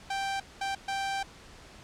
sawtooth tone bursts at uneven times, 784 Hz, G5, in tune, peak -26 dBFS, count 3, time 0.1-0.4 / 0.61-0.75 / 0.88-1.23 s, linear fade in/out 5 ms, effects pink hiss -51 dBFS RMS until 1.83 s + low-pass 7000 Hz 12 dB/octave

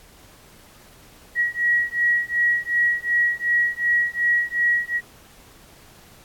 sine beating tone pair, 1910 / 1912.7 Hz, A#6 / A#6, +42 / +44 cents, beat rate 2.7 Hz, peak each -21 dBFS, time 1.35-5.01 s, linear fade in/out 50 ms, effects pink hiss -50 dBFS RMS until 6.24 s + AAC 64 kbps

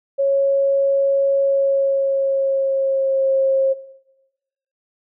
sine tone with pitch glide, 551 to 536.9 Hz, C#5 to C5, -11 to +45 cents, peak -14 dBFS, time 0.18-3.74 s, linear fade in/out 20 ms, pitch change -44 cents, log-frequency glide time 1.42-3.28 s, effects noise-tail reverb RT60 1.0 s tail -18 dB re dry

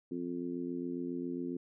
harmonic tone, 87.31 Hz, F2, in tune, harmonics 2 / 3 / 4 / 5, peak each -45 / -37 / -40 / -48 dBFS, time 0.11-1.57 s, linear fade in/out 5 ms, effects none

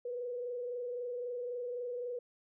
sine tone with frequency modulation, 489.1 Hz, B4, 17 cents flat, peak -36 dBFS, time 0.05-2.19 s, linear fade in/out 5 ms, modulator 23.8 Hz, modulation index 0.54, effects none

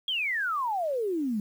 sine exponential sweep, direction down, 3322 to 200 Hz, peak -26 dBFS, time 0.08-1.4 s, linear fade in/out 2 ms, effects 9-bit

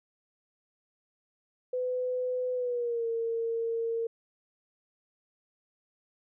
sine tone with pitch glide, 503 to 458.6 Hz, B4 to A#4, +32 to -28 cents, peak -28 dBFS, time 1.73-4.07 s, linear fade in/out 5 ms, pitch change -160 cents, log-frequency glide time 2.54-3.07 s, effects none

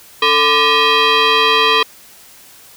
sine tone with frequency modulation, 1019 Hz, C6, 46 cents flat, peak -8 dBFS, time 0.22-1.83 s, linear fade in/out 5 ms, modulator 732 Hz, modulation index 4, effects tanh soft clip ceiling -5 dBFS + white hiss -42 dBFS RMS until 2.76 s

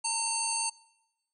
harmonic tone, 906 Hz, A#5, 50 cents flat, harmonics 1 / 3 / 5 / 7 / 9 / 10, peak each -34 / -39 / -35 / -37 / -34 / -35 dBFS, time 0.04-0.7 s, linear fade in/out 10 ms, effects noise-tail reverb RT60 1.0 s tail -23 dB re dry

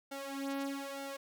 sawtooth tone with flanger, 275.8 Hz, C#4, 9 cents flat, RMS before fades -40 dBFS, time 0.11-1.17 s, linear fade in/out 10 ms, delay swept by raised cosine 1.4 to 3.7 ms, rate 1.1 Hz, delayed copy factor +0.85, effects none

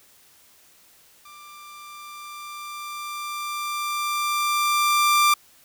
sawtooth tone with level ramp, 1184 Hz, D6, 14 cents sharp, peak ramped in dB -40 to -11 dBFS, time 1.25-5.34 s, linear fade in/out 5 ms, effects white hiss -55 dBFS RMS until 5.64 s

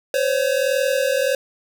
square tone pair together, 515.5 / 557 Hz, C5 / C#5, -26 / +8 cents, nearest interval minor second, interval 134 cents, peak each -21 dBFS, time 0.14-1.35 s, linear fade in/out 2 ms, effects none

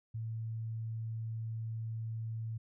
sine tone, 112.5 Hz, A2, 39 cents sharp, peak -36 dBFS, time 0.14-2.58 s, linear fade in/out 10 ms, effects none

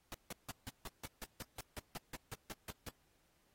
pink noise bursts, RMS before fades -45 dBFS, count 16, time 0.12-2.888 s, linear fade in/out 0 ms, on 23 ms, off 160 ms, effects pink hiss -75 dBFS RMS until 3.54 s + AAC 48 kbps

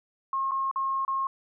sine tone with dropouts, 1077 Hz, C6, 50 cents sharp, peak -25 dBFS, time 0.33-1.27 s, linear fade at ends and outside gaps 2 ms, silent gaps 0.511-0.517 / 0.713-0.759 / 1.05-1.079 s, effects none

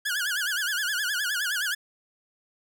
sawtooth tone with vibrato, 1565 Hz, G6, 3 cents flat, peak -22 dBFS, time 0.05-1.75 s, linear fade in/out 10 ms, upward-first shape sine, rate 9.6 Hz, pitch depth 170 cents each way, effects none

